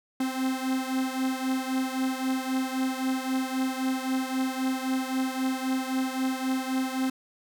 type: beating tone pair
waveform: 45% pulse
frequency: 260 / 263.8 Hz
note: C4 / C4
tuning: -11 / +14 cents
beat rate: 3.8 Hz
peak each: -28 / -31 dBFS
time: 0.2-7.1 s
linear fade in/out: 5 ms
effects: none